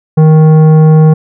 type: tone with tanh clipping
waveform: sine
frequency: 156.4 Hz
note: D#3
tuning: 9 cents sharp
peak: -3 dBFS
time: 0.17-1.14 s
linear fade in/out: 10 ms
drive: 12 dB
effects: none